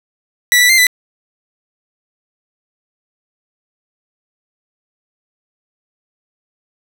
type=tone with pitch steps; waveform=sawtooth; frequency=1959 / 1970 / 2089 / 1993 Hz; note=B6 / B6 / C7 / B6; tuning=-15 / -5 / -3 / +15 cents; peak=-4 dBFS; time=0.52-0.868 s; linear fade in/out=0 ms; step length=87 ms; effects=none